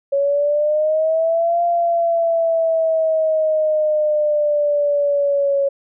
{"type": "exponential two-way sweep", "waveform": "sine", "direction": "up then down", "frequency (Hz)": [554, 692, 554], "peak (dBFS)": -14, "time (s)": [0.12, 5.69], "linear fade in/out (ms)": 10, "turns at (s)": 1.63, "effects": []}